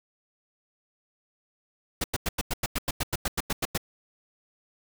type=noise bursts; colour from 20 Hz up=pink; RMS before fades=-27 dBFS; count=15; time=2.01-3.777 s; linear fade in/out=5 ms; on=31 ms; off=93 ms; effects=none